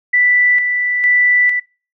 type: tone with tremolo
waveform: sine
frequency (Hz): 1975.5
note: B6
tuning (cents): 0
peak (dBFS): -9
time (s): 0.13-1.6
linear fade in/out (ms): 10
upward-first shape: square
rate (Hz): 1.1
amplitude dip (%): 45
effects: noise-tail reverb RT60 0.4 s tail -26 dB re dry